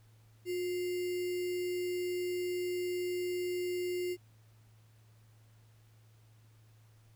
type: tone with sample-and-hold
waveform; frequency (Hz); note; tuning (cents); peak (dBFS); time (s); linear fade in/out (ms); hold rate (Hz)
sine; 358.9; F4; +47; -32; 0.45-4.17; 50; 2450
effects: added 110 Hz sine -59 dBFS peak until 7.15 s + pink hiss -70 dBFS RMS until 7.15 s